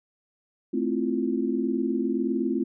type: chord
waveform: sine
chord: F major seventh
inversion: first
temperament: equal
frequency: 220 / 261.6 / 329.6 / 349.2 Hz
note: A3 / C4 / E4 / F4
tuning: 0 / 0 / 0 / 0 cents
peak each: -29 / -27 / -31 / -29 dBFS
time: 0.73-2.64 s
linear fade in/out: 10 ms
effects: none